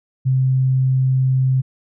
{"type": "tone", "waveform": "sine", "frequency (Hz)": 130.81, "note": "C3", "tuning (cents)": 0, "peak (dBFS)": -13, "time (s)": [0.25, 1.62], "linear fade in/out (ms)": 20, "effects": []}